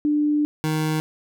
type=tone pair in turn; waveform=sine / 25% pulse; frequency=297.1 / 155.94 Hz; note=D4 / D#3; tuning=+20 / +4 cents; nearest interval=major seventh; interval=1116 cents; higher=first; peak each=-17 dBFS; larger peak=neither; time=0.05-0.45 / 0.64-1 s; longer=first; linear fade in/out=0 ms; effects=none